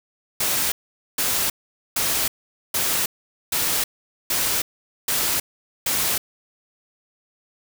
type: noise bursts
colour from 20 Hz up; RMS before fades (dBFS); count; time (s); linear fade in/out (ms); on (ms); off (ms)
white; -22; 8; 0.4-6.18; 5; 320; 460
effects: none